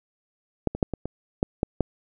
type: clicks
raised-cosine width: 2 ms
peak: -8 / -17 / -6 / -15 / -17 / -7 / -8 / -7 dBFS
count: 8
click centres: 0.673 / 0.75 / 0.828 / 0.937 / 1.056 / 1.429 / 1.631 / 1.807 s
effects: none